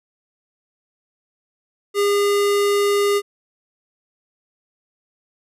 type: tone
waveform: square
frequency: 406 Hz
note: G#4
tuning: 39 cents flat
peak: -16 dBFS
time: 1.94-3.22 s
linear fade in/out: 50 ms
effects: resampled to 32000 Hz